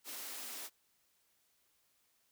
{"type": "high-pass noise", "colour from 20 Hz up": "white", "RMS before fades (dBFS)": -45, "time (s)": [0.04, 0.7], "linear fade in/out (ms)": 50, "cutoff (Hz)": 230, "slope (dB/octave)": 96, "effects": ["white hiss -75 dBFS RMS until 2.31 s"]}